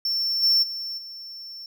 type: tone with level steps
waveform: triangle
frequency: 5410 Hz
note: E8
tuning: 44 cents sharp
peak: -21 / -15 / -28 / -35 dBFS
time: 0.05-1.66 s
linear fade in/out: 2 ms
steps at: 0.42 / 0.62 / 0.97 s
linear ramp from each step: 20 ms
effects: none

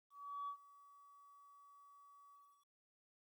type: tone with ADSR envelope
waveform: sine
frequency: 1139 Hz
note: C#6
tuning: 47 cents sharp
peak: -40 dBFS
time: 0.1-2.68 s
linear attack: 380 ms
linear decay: 86 ms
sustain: -21 dB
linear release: 330 ms
effects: tanh soft clip ceiling -38 dBFS + 13-bit

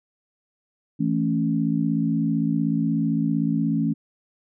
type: chord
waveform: sine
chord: A major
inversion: second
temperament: equal with one note detuned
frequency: 164.05 / 220 / 277.2 Hz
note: E3 / A3 / C#4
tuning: -8 / 0 / 0 cents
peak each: -24 dBFS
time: 0.99-3.94 s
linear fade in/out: 20 ms
effects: none

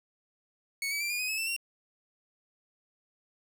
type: tone with pitch steps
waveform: sawtooth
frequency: 2217 / 2286 / 2357 / 2430 / 2506 / 2584 / 2664 / 2747 Hz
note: C#7 / D7 / D7 / D#7 / D#7 / E7 / E7 / F7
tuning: 0 / -47 / +6 / -42 / +12 / -35 / +18 / -29 cents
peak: -27 dBFS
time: 0.82-1.564 s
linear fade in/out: 2 ms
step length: 93 ms
effects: none

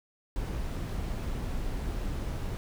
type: noise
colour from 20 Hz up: brown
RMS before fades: -33 dBFS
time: 0.36-2.57 s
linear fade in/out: 0 ms
effects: none

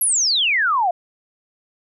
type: exponential sweep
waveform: sine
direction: down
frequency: 11710 to 669 Hz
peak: -15 dBFS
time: 0.01-0.91 s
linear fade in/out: 5 ms
effects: none

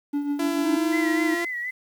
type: tone with tremolo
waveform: triangle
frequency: 287.8 Hz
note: D4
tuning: 35 cents flat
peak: -19 dBFS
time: 0.13-0.77 s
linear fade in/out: 10 ms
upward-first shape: triangle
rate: 6.9 Hz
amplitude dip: 60%
type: tone with pitch glide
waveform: sawtooth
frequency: 336 to 342.9 Hz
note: E4 to F4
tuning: +33 to -32 cents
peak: -22 dBFS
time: 0.39-1.45 s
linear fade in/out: 5 ms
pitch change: +35 cents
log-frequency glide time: 0.63-1.2 s
type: tone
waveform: triangle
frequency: 315.6 Hz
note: D#4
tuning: 25 cents sharp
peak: -20 dBFS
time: 0.64-1.35 s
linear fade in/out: 10 ms
type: tone with vibrato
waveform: sine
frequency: 1975.5 Hz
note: B6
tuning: in tune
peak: -27 dBFS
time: 0.92-1.71 s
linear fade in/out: 10 ms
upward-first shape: sine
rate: 4.1 Hz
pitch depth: 61 cents each way
effects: 9-bit

